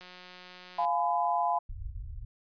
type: click train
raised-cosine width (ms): 0.2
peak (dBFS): -31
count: 153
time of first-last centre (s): 0.01-0.85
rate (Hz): 181
type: chord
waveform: sine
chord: F diminished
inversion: none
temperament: just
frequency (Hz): 698.5 / 838.1 / 1005.8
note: F5 / Ab5 / Cb6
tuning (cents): 0 / +16 / +31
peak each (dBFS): -29 / -30 / -30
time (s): 0.78-1.59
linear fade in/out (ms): 10
type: low-pass noise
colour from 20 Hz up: pink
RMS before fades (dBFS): -39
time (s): 1.69-2.25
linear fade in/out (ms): 5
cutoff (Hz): 110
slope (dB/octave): 96
effects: resampled to 11025 Hz